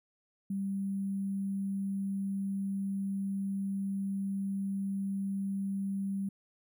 sine tone with sample-and-hold, 196 Hz, G3, in tune, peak -31 dBFS, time 0.5-6.29 s, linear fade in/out 5 ms, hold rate 11025 Hz, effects none

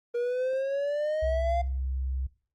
triangle exponential sweep, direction up, 473.8 to 698.5 Hz, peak -24 dBFS, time 0.14-1.62 s, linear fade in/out 10 ms
sine tone, 65.5 Hz, C2, 2 cents sharp, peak -28 dBFS, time 1.22-2.27 s, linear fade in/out 10 ms
effects noise-tail reverb RT60 0.4 s tail -19 dB re dry + Opus 24 kbps

